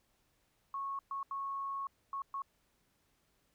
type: tone bursts at uneven times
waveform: sine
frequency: 1100 Hz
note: C#6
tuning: 14 cents flat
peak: -36 dBFS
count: 5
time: 0.74-0.99 / 1.11-1.23 / 1.31-1.87 / 2.13-2.22 / 2.34-2.42 s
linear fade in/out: 2 ms
effects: pink hiss -75 dBFS RMS until 3.54 s